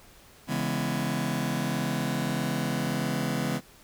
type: chord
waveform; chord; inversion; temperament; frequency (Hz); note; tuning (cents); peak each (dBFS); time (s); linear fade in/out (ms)
sawtooth; C# minor seventh; none; just; 138.59 / 166.31 / 207.9 / 249.5; C#3 / E3 / G#3 / B3; 0 / +16 / +2 / +18; -28; 0.47-3.61; 50
effects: pink hiss -54 dBFS RMS until 3.83 s